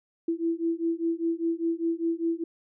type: beating tone pair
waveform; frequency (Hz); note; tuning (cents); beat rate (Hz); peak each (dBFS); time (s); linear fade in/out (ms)
sine; 330 / 335; E4 / E4; +2 / +28; 5; -28; 0.28-2.44; 5
effects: none